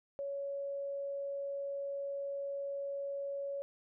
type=tone; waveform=sine; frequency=559 Hz; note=C#5; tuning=14 cents sharp; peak=-36 dBFS; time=0.19-3.62 s; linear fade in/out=0 ms; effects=none